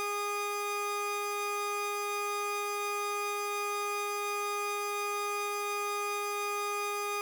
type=tone pair together; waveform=30% pulse; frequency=410.5 / 1230.1 Hz; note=G#4 / D#6; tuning=-20 / -20 cents; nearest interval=octave + perfect fifth; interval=1900 cents; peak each=-33 / -31 dBFS; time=0-7.21 s; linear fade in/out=0 ms; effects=none